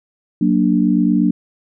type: chord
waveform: sine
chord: Gb augmented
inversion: none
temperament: equal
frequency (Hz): 185 / 233.1 / 293.7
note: Gb3 / Bb3 / D4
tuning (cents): 0 / 0 / 0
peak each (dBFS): -16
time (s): 0.41-1.31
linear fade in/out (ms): 5
effects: none